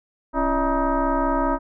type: tone with frequency modulation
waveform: sine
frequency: 339.5 Hz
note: F4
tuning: 49 cents flat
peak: -18 dBFS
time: 0.33-1.59 s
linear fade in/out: 50 ms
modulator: 307 Hz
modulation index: 3
effects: none